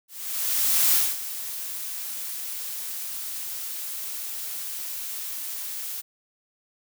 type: noise with ADSR envelope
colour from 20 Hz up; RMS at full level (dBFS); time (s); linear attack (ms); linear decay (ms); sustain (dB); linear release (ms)
blue; -19; 0.08-6.02; 850; 230; -14; 22
effects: none